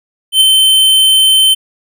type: tone with ADSR envelope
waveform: square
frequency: 3087 Hz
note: G7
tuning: 27 cents flat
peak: -3 dBFS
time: 0.32-1.55 s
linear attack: 91 ms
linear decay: 5 ms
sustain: -3 dB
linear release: 21 ms
effects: none